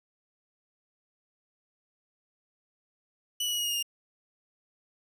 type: tone with pitch steps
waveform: sawtooth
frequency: 2960 / 2936 / 2913 / 2889 / 2866 / 2843 / 2820 Hz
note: F#7 / F#7 / F#7 / F#7 / F7 / F7 / F7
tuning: 0 / -14 / -28 / -42 / +44 / +30 / +16 cents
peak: -25 dBFS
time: 3.4-3.827 s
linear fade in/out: 5 ms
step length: 61 ms
effects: none